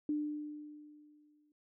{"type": "tone with exponential decay", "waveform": "sine", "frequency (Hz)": 298.7, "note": "D4", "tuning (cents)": 29, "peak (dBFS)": -30, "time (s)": [0.09, 1.52], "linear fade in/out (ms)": 2, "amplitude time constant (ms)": 310, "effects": []}